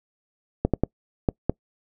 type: clicks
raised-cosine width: 2 ms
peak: -6 dBFS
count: 5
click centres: 0.65 / 0.737 / 0.836 / 1.288 / 1.496 s
effects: noise-tail reverb RT60 0.1 s tail -26 dB re dry